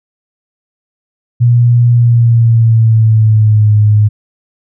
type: tone with pitch glide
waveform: sine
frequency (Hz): 120 to 105.68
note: B2 to G#2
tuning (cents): -49 to +31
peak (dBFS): -4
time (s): 1.4-4.09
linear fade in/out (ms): 20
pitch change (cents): -220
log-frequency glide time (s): 1.92-3.73
effects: none